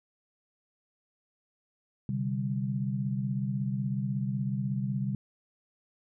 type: chord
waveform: sine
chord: C suspended second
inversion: none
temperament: just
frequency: 130.81 / 147.16 / 196.22 Hz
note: C3 / D3 / G3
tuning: 0 / +4 / +2 cents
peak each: -31 / -36 / -32 dBFS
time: 2.09-5.15 s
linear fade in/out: 2 ms
effects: none